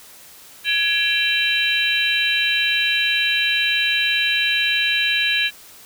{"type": "tone cluster", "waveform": "sine", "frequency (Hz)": [1676, 2362, 2700, 3104, 3923], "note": ["G#6", "D7", "E7", "G7", "B7"], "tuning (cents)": [15, 9, 41, -18, -12], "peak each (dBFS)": -23, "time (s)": [0.64, 5.51], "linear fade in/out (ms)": 50, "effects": ["white hiss -44 dBFS RMS until 5.85 s"]}